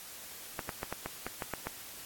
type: clicks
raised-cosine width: 0.5 ms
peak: -20 dBFS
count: 9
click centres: 0.592 / 0.692 / 0.831 / 0.926 / 1.06 / 1.266 / 1.422 / 1.537 / 1.67 s
effects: white hiss -47 dBFS RMS until 2.05 s + AAC 64 kbps